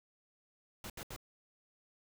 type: noise bursts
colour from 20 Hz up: pink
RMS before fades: -45 dBFS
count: 3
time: 0.84-1.163 s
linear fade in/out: 2 ms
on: 59 ms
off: 73 ms
effects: none